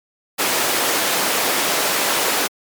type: high-pass noise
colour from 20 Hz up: pink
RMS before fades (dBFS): -19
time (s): 0.38-2.48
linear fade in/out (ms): 20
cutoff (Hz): 410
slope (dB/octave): 12
effects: MP3 96 kbps